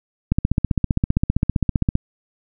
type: click train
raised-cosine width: 5 ms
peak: -4 dBFS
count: 26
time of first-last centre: 0.32-1.954 s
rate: 15.3 Hz
effects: none